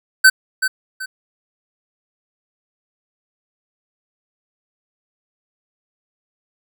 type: tone with echo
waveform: square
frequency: 1532 Hz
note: G6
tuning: 40 cents flat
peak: -6 dBFS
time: 0.24-0.3 s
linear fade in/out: 10 ms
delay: 380 ms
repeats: 2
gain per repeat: -10 dB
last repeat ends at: 1.06 s
effects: none